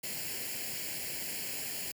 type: noise with comb filter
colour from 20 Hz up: white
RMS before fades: -38 dBFS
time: 0.03-1.92 s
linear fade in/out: 10 ms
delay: 0.41 ms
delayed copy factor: +0.75
effects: high-pass 80 Hz 12 dB/octave